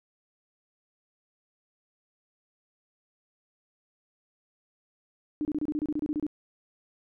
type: tone bursts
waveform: sine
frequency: 300.7 Hz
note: D4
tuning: 41 cents sharp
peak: -26 dBFS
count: 13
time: 5.41-6.266 s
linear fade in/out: 0 ms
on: 40 ms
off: 28 ms
effects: none